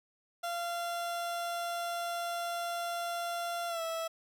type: tone with pitch glide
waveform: 30% pulse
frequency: 689 to 656 Hz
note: F5 to E5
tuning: -24 to -9 cents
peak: -31 dBFS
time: 0.43-4.08 s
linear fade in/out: 10 ms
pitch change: -85 cents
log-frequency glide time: 3.68-3.82 s
effects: none